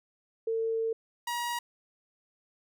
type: tone pair in turn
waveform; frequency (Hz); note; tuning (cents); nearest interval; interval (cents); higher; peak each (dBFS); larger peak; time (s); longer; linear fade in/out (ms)
sine / sawtooth; 450.6 / 954.8; A4 / A#5; +41 / +41; octave + minor second; 1300; second; -27; neither; 0.47-0.93 / 1.27-1.59; first; 5
effects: none